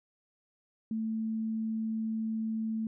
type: tone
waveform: sine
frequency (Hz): 221.5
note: A3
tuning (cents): +12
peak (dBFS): -30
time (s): 0.91-2.87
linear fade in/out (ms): 2
effects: none